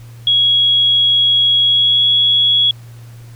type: tone with pitch glide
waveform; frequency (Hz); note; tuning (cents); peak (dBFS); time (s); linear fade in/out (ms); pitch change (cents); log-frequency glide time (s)
sine; 3322 to 3349; G#7 to G#7; 0 to +14; -9; 0.27-2.71; 2; +14; 1.64-2.05
effects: added 117 Hz sine -33 dBFS peak until 3.35 s + pink hiss -47 dBFS RMS until 3.35 s